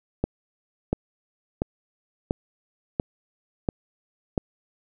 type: click train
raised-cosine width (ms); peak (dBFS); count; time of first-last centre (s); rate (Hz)
2; -9; 7; 0.24-4.378; 1.45
effects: none